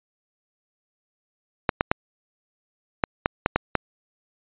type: clicks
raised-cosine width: 0.5 ms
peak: -3 dBFS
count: 8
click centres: 1.692 / 1.809 / 1.915 / 3.038 / 3.259 / 3.461 / 3.56 / 3.753 s
effects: resampled to 8000 Hz